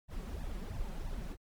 brown noise with flanger, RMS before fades -39 dBFS, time 0.08-1.37 s, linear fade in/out 50 ms, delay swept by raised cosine 1.1 to 5.5 ms, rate 3 Hz, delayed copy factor +1, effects MP3 96 kbps

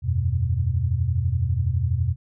sine chord, E suspended second, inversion none, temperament equal with one note detuned, 82.41 / 94.44 / 123.47 Hz, E2 / F#2 / B2, 0 / +36 / 0 cents, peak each -24 dBFS, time 0.02-2.16 s, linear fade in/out 50 ms, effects none

